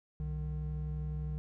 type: tone pair together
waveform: triangle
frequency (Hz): 63.91 / 152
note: C2 / D#3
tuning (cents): -40 / -40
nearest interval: octave + minor third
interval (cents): 1500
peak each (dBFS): -35 / -35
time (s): 0.2-1.38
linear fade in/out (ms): 0
effects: none